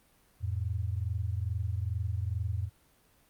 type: tone pair together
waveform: sine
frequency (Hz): 86 / 108.35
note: F2 / A2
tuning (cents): -26 / -26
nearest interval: major third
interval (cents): 400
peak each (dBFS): -32 / -33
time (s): 0.4-2.7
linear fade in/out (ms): 50
effects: pink hiss -65 dBFS RMS until 3.29 s + Opus 32 kbps